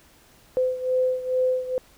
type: beating tone pair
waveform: sine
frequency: 510 / 512.3 Hz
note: C5 / C5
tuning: -44 / -37 cents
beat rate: 2.3 Hz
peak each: -22 / -26 dBFS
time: 0.57-1.78 s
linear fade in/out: 0 ms
effects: pink hiss -55 dBFS RMS until 1.97 s